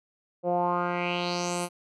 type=tone with low-pass filter sweep; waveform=10% pulse; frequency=175.9 Hz; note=F3; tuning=13 cents sharp; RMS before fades=-28 dBFS; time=0.43-1.69 s; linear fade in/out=50 ms; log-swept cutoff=540 to 11000 Hz; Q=3.7; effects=none